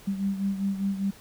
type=beating tone pair; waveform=sine; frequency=195.5 / 200.5 Hz; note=G3 / G3; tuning=-4 / +39 cents; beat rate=5 Hz; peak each=-26 / -32 dBFS; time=0.07-1.11 s; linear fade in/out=10 ms; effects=pink hiss -51 dBFS RMS until 1.2 s